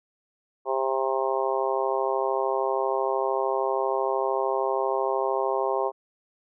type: harmonic tone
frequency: 133 Hz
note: C3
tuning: 29 cents sharp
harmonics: 3 / 4 / 5 / 6 / 7 / 8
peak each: -28 / -29 / -30 / -31 / -31 / -32 dBFS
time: 0.65-5.92 s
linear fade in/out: 50 ms
effects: none